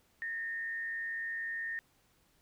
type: tone with frequency modulation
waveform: sine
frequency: 1831 Hz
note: A#6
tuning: 32 cents flat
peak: -35 dBFS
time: 0.22-1.79 s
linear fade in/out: 0 ms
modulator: 120 Hz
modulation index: 0.38
effects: pink hiss -70 dBFS RMS until 2.41 s